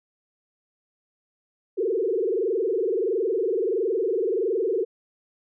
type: tone with frequency modulation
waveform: sine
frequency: 415.3 Hz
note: G#4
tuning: in tune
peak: -21 dBFS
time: 1.77-4.85 s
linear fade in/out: 20 ms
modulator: 21.5 Hz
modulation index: 2.8
effects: none